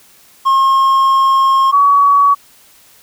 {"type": "tone pair in turn", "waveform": ["triangle", "sine"], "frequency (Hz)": [1075, 1130.6], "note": ["C6", "C#6"], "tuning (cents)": [47, 34], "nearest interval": "minor second", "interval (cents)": 87, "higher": "second", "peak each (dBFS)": -6, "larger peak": "neither", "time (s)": [[0.45, 1.72], [1.72, 2.35]], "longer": "first", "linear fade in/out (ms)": 20, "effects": ["white hiss -46 dBFS RMS until 3.02 s"]}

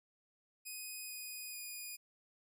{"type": "tone with pitch steps", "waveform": "5% pulse", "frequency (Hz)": [2500, 2480, 2460], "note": ["D#7", "D#7", "D#7"], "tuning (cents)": [8, -6, -20], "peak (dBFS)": -35, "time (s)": [0.65, 1.97], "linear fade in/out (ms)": 20, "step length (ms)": 440, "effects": []}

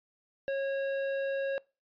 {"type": "tone with hard clipping", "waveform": "triangle", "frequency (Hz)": 547, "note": "C#5", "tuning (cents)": -23, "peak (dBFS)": -31, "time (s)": [0.48, 1.58], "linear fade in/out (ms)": 0, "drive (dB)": 14, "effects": ["noise-tail reverb RT60 0.3 s tail -24 dB re dry", "resampled to 11025 Hz"]}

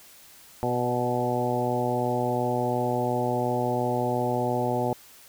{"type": "harmonic tone with a mistuned harmonic", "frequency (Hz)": 122.9, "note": "B2", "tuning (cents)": -8, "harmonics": [1, 2, 3, 4, 5, 6, 7], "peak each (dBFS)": [-31, -31, -31, -31, -31, -31, -31], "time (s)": [0.63, 4.93], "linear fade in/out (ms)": 0, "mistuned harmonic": 5, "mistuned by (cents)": -16, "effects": ["white hiss -51 dBFS RMS until 5.28 s"]}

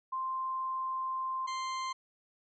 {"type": "tone pair in turn", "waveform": ["sine", "40% pulse"], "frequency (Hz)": [1046.5, 1046.5], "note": ["C6", "C6"], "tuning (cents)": [0, 0], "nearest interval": "unison", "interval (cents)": 0, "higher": "neither", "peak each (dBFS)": [-32, -33], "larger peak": "first", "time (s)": [[0.12, 1.47], [1.47, 1.93]], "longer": "first", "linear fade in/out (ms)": 10, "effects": ["resampled to 16000 Hz"]}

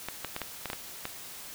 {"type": "clicks", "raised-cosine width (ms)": 0.3, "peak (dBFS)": -17, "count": 8, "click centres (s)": [0.086, 0.247, 0.364, 0.417, 0.657, 0.701, 0.732, 1.054], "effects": ["white hiss -44 dBFS RMS until 1.54 s"]}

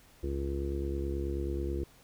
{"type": "harmonic tone", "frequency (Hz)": 69.3, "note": "C#2", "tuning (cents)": 0, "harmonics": [1, 2, 3, 4, 5, 6, 7], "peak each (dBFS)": [-33, -44, -45, -44, -36, -44, -45], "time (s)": [0.23, 1.84], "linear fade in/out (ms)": 5, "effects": ["pink hiss -60 dBFS RMS until 2.03 s"]}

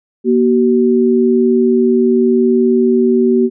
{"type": "tone pair together", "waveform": "sine", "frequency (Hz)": [238.7, 379.6], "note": ["A#3", "F#4"], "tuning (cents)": [41, 44], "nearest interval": "minor sixth", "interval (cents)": 803, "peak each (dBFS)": -11, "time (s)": [0.24, 3.5], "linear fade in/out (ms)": 50, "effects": []}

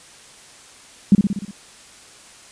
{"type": "tone with echo", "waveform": "sine", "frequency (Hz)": 200, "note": "G3", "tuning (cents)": 35, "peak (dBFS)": -6, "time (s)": [1.12, 1.15], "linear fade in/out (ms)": 2, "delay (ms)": 60, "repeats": 6, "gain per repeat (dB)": -4, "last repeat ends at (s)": 1.51, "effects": ["white hiss -45 dBFS RMS until 2.51 s", "resampled to 22050 Hz"]}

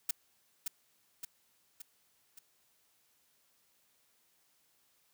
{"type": "noise with echo", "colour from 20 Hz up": "blue", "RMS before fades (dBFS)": -31, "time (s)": [0.09, 0.11], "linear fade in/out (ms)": 5, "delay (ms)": 570, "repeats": 4, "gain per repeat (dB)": -5, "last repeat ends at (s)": 2.39, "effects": ["white hiss -72 dBFS RMS until 5.13 s", "high-pass 60 Hz 12 dB/octave"]}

